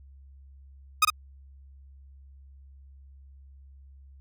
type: tone with echo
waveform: sawtooth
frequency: 1248 Hz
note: D#6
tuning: 5 cents sharp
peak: -13 dBFS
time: 1.02-1.05 s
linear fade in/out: 5 ms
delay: 52 ms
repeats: 1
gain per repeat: -4 dB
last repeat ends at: 1.102 s
effects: added 68 Hz sine -48 dBFS peak until 4.2 s